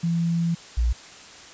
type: tone pair in turn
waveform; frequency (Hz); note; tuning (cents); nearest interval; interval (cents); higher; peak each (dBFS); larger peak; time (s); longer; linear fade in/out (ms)
sine; 168.5 / 58.99; E3 / A#1; +38 / +21; octave + tritone; 1817; first; -20 / -18; second; 0.03-0.55 / 0.77-0.93; first; 10
effects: white hiss -44 dBFS RMS until 1.53 s + resampled to 16000 Hz